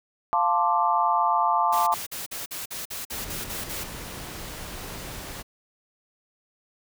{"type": "chord", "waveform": "sine", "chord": "D minor seventh", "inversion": "first", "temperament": "equal", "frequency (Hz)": [698.5, 880, 1046.5, 1174.7], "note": ["F5", "A5", "C6", "D6"], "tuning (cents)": [0, 0, 0, 0], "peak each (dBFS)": [-26, -23, -26, -25], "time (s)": [0.33, 1.94], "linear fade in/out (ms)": 0}
{"type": "noise bursts", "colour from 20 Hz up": "white", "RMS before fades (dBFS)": -34, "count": 11, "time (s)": [1.72, 3.84], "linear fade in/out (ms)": 10, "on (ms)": 150, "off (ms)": 47}
{"type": "noise", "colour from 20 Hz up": "pink", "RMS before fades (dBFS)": -37, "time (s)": [3.11, 5.43], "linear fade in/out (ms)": 20}
{"effects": []}